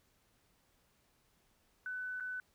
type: tone with dropouts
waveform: sine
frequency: 1500 Hz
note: F#6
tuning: 23 cents sharp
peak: -38 dBFS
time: 1.86-2.4 s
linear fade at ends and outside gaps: 1 ms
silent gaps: 2.2-2.206 s
effects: pink hiss -73 dBFS RMS until 2.54 s